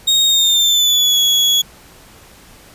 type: tone with pitch glide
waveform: 35% pulse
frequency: 3729 to 3361 Hz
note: A#7 to G#7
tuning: 0 to +20 cents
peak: -9 dBFS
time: 0.07-1.62 s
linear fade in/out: 10 ms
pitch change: -180 cents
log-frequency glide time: 0.26-1.19 s
effects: pink hiss -43 dBFS RMS until 2.74 s + resampled to 32000 Hz